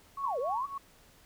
sine tone with tremolo, 1108.7 Hz, C#6, in tune, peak -33 dBFS, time 0.17-0.78 s, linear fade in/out 5 ms, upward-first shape sine, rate 3.6 Hz, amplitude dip 80%
sine linear two-way sweep, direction down then up, 1174.7 to 459.2 to 1174.7 Hz, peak -30 dBFS, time 0.23-0.67 s, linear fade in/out 20 ms, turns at 0.39 s
effects pink hiss -60 dBFS RMS until 1.25 s

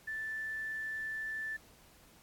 sine tone with quantisation, 1760 Hz, A6, in tune, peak -36 dBFS, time 0.07-1.57 s, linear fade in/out 10 ms, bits 10, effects pink hiss -61 dBFS RMS until 2.22 s + AAC 64 kbps

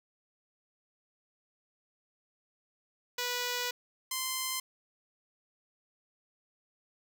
5% pulse tone pair in turn, 490.4 / 1039.1 Hz, B4 / C6, -12 / -12 cents, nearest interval octave + minor second, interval 1300 cents, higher second, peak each -20 dBFS, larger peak neither, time 3.18-3.71 / 4.11-4.6 s, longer first, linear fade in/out 5 ms, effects none

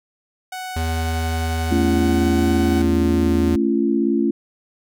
sawtooth tone with pitch glide, 743 to 749.9 Hz, F#5 to F#5, +7 to +23 cents, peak -24 dBFS, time 0.52-2.82 s, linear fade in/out 5 ms, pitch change +16 cents, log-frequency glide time 1.87-2.25 s
square tone, 81.3 Hz, E2, 23 cents flat, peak -21 dBFS, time 0.76-3.56 s, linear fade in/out 5 ms
sine chord, A augmented, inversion none, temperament equal with one note detuned, 220 / 277.2 / 341.6 Hz, A3 / C#4 / E#4, 0 / 0 / -38 cents, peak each -20 dBFS, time 1.71-4.31 s, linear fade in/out 5 ms
effects none

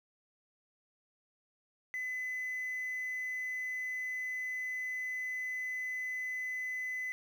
sine tone, 2015 Hz, B6, 34 cents sharp, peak -33 dBFS, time 1.94-7.12 s, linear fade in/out 0 ms, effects tanh soft clip ceiling -33 dBFS + 10-bit

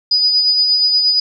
sine tone with tremolo, 4955 Hz, D#8, 8 cents flat, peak -9 dBFS, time 0.11-1.2 s, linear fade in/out 5 ms, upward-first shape sine, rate 8.5 Hz, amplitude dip 35%, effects none

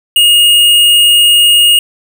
sine tone with hard clipping, 2858 Hz, F7, 39 cents sharp, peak -5 dBFS, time 0.16-1.79 s, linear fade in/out 2 ms, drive 14 dB, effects none

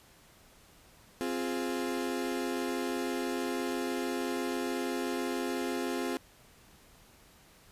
35% pulse chord, F minor, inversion second, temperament equal, 261.6 / 349.2 / 415.3 Hz, C4 / F4 / Ab4, 0 / 0 / 0 cents, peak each -33 / -34 / -36 dBFS, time 1.21-6.17 s, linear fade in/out 0 ms, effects pink hiss -59 dBFS RMS until 7.71 s + resampled to 32000 Hz

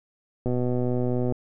click train, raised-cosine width 2 ms, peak -14 dBFS, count 108, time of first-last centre 0.46-1.323 s, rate 124 Hz, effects none

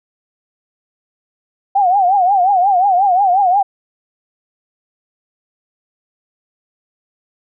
sine tone with vibrato, 759 Hz, F#5, 44 cents sharp, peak -9 dBFS, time 1.75-3.63 s, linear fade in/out 10 ms, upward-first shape triangle, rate 5.6 Hz, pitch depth 160 cents each way, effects none

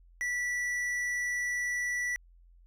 triangle tone with tanh clipping, 1958 Hz, B6, 15 cents flat, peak -31 dBFS, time 0.21-2.16 s, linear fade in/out 0 ms, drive 13 dB, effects added 43 Hz sine -55 dBFS peak until 2.66 s

